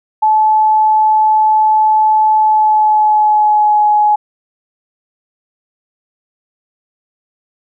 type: tone with pitch glide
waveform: sine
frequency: 864 to 841.3 Hz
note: A5 to G#5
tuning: -32 to +22 cents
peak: -7 dBFS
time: 0.22-4.16 s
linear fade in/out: 10 ms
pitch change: -46 cents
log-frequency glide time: 2.38-3.86 s
effects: none